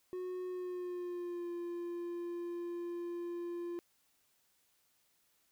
triangle tone with pitch glide, 365.2 to 346.3 Hz, F#4 to F4, -23 to -15 cents, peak -36 dBFS, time 0.13-3.79 s, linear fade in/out 0 ms, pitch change -92 cents, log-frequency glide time 0.48-1.51 s, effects white hiss -74 dBFS RMS until 5.51 s

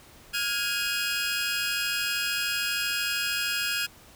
20% pulse tone cluster, 1415 / 1647 / 2517 Hz, F6 / G#6 / D#7, +22 / -15 / +19 cents, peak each -26 dBFS, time 0.33-3.87 s, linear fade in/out 20 ms, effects pink hiss -52 dBFS RMS until 4.15 s

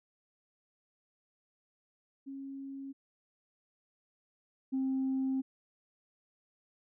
sine tone pair in turn, 272.8 / 264.9 Hz, C#4 / C4, -28 / +22 cents, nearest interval minor second, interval 50 cents, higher first, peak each -40 / -28 dBFS, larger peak second, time 2.26-2.93 / 4.72-5.42 s, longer second, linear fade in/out 20 ms, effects tanh soft clip ceiling -26 dBFS

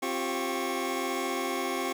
25% pulse tone cluster, 264.9 / 349 / 390 / 1097 Hz, C4 / F4 / G4 / C#6, +22 / -1 / -9 / -18 cents, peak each -31 dBFS, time 0.02-1.93 s, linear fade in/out 10 ms, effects none

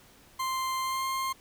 40% pulse tone with pitch glide, 1046.5 to 1059.3 Hz, C6 to C6, 0 to +21 cents, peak -28 dBFS, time 0.39-1.33 s, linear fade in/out 10 ms, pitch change +21 cents, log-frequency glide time 0.8-1.05 s, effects pink hiss -57 dBFS RMS until 1.4 s

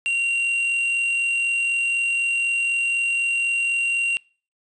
triangle tone with quantisation, 2759 Hz, F7, 22 cents flat, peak -18 dBFS, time 0.06-4.17 s, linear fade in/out 0 ms, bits 5, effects noise-tail reverb RT60 0.4 s tail -25 dB re dry + resampled to 22050 Hz

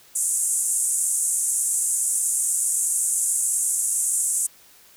white band-pass noise, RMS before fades -23 dBFS, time 0.15-4.47 s, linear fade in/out 10 ms, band 7400 to 10000 Hz, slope 48 dB/octave, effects white hiss -52 dBFS RMS until 4.96 s

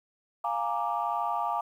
sine chord, Bb dominant seventh, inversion second, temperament equal, 698.5 / 830.6 / 932.3 / 1174.7 Hz, F5 / Ab5 / Bb5 / D6, 0 / 0 / 0 / 0 cents, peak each -32 dBFS, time 0.44-1.61 s, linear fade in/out 5 ms, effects tanh soft clip ceiling -18 dBFS + 10-bit

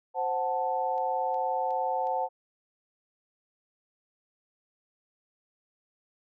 sine chord, F# diminished, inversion second, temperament equal, 523.3 / 740 / 880 Hz, C5 / F#5 / A5, 0 / 0 / 0 cents, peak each -32 / -30 / -30 dBFS, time 0.14-2.29 s, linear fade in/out 50 ms
click train, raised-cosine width 0.2 ms, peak -38 dBFS, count 4, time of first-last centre 0.98-2.071 s, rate 2.75 Hz
effects none

